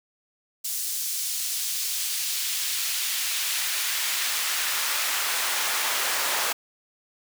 pink noise with high-pass filter sweep, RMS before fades -27 dBFS, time 0.64-6.53 s, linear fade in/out 10 ms, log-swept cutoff 6400 to 790 Hz, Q 0.78, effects none

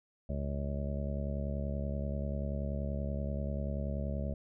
harmonic tone, 70.4 Hz, C#2, 27 cents sharp, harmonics 1 / 2 / 3 / 4 / 5 / 6 / 7 / 8 / 9, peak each -35 / -39 / -40 / -53 / -52 / -53 / -52 / -44 / -46 dBFS, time 0.29-4.34 s, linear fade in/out 5 ms, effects none

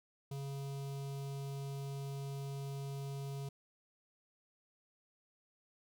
square tone with notch filter, 138.59 Hz, C#3, in tune, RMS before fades -42 dBFS, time 0.31-3.49 s, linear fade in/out 5 ms, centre 1700 Hz, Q 0.92, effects none

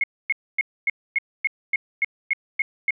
sine tone bursts, 2166 Hz, C#7, 41 cents flat, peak -17 dBFS, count 11, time 0.01-2.907 s, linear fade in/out 2 ms, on 27 ms, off 260 ms, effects none

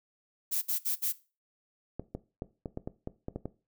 violet noise bursts, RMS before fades -30 dBFS, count 4, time 0.51-1.127 s, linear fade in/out 20 ms, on 110 ms, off 59 ms
clicks, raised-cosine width 2 ms, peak -22 dBFS, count 10, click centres 1.996 / 2.15 / 2.421 / 2.658 / 2.774 / 2.875 / 3.074 / 3.284 / 3.36 / 3.456 s
effects noise-tail reverb RT60 0.3 s tail -17 dB re dry

